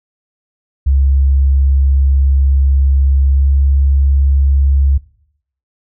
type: tone with pitch glide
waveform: sine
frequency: 68.2 to 68.91 Hz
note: C#2 to C#2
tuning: -28 to -10 cents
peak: -8 dBFS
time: 0.86-4.98 s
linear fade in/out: 10 ms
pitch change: +18 cents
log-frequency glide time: 3.33-3.46 s
effects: noise-tail reverb RT60 0.7 s tail -19 dB re dry